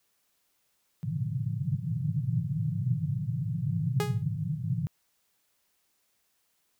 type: band-pass noise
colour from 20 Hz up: white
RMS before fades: -30 dBFS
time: 1.03-4.87 s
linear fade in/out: 0 ms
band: 100 to 170 Hz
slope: 96 dB/octave
type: tone with exponential decay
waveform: sawtooth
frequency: 415.3 Hz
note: G#4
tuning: in tune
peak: -21 dBFS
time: 4-4.23 s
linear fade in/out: 0 ms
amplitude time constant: 49 ms
effects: white hiss -73 dBFS RMS until 6.79 s